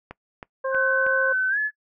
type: click train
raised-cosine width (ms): 0.5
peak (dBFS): -21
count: 4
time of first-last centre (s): 0.11-1.065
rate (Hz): 3.14
type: harmonic tone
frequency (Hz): 531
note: C5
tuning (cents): +25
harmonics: 1 / 2 / 3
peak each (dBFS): -24 / -30 / -34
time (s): 0.64-1.33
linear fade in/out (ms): 10
type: tone with pitch glide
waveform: sine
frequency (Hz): 1519 to 1714.9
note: F#6 to A6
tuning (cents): +45 to -45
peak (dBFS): -20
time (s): 0.71-1.71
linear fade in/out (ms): 50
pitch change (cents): +210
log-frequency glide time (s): 1.49-1.58
effects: noise-tail reverb RT60 0.1 s tail -22 dB re dry